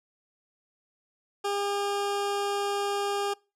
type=tone; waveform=20% pulse; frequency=403.7 Hz; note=G#4; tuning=49 cents flat; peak=-22 dBFS; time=1.44-3.34 s; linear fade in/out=10 ms; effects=noise-tail reverb RT60 0.3 s tail -25 dB re dry + low-pass 10000 Hz 12 dB/octave